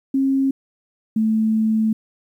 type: tone pair in turn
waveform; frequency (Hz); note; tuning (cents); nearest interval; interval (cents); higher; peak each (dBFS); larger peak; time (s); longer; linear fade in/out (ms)
sine; 270 / 219.5; C#4 / A3; -45 / -4; major third; 359; first; -15; neither; 0.14-0.51 / 1.16-1.93; second; 5
effects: 9-bit